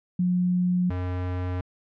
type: tone pair in turn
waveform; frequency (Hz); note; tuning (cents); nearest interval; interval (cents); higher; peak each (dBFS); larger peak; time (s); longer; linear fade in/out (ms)
sine / square; 179.6 / 90.48; F3 / F#2; +49 / -38; octave; 1187; first; -20 / -27; first; 0.19-0.9 / 0.9-1.61; neither; 5
effects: low-pass 2000 Hz 12 dB/octave